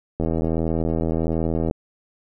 click train, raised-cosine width 2 ms, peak -10 dBFS, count 124, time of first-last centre 0.2-1.711 s, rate 81.4 Hz, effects none

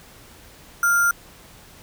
sine tone with sample-and-hold, 1400 Hz, F6, 4 cents sharp, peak -15 dBFS, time 0.83-1.11 s, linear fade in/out 2 ms, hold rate 7350 Hz, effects pink hiss -47 dBFS RMS until 1.82 s

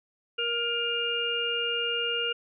harmonic tone with a mistuned harmonic, 470 Hz, A#4, 14 cents sharp, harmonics 1 / 3 / 5 / 6, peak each -33 / -33 / -39 / -28 dBFS, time 0.38-2.33 s, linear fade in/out 10 ms, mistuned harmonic 5, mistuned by +37 cents, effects none

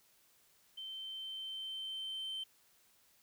sine tone with level ramp, 3102 Hz, G7, 19 cents flat, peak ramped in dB -42 to -36 dBFS, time 0.77-2.44 s, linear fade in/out 10 ms, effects tanh soft clip ceiling -37 dBFS + white hiss -69 dBFS RMS until 3.22 s

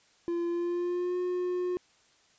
triangle tone with pitch glide, 342.9 to 359.9 Hz, F4 to F#4, -32 to -48 cents, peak -26 dBFS, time 0.28-1.77 s, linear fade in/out 0 ms, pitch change +84 cents, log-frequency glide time 0.48-1.17 s, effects white hiss -64 dBFS RMS until 2.38 s + resampled to 16000 Hz

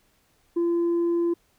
sine tone with tanh clipping, 341.6 Hz, F4, 38 cents flat, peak -21 dBFS, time 0.56-1.34 s, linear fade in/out 10 ms, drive 1 dB, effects pink hiss -65 dBFS RMS until 1.58 s

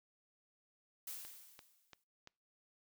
blue noise with exponential decay, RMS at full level -44 dBFS, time 1.07-2.04 s, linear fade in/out 5 ms, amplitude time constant 210 ms
click train, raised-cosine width 0.2 ms, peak -35 dBFS, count 4, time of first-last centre 1.25-2.274 s, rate 2.93 Hz
effects noise-tail reverb RT60 0.4 s tail -26 dB re dry

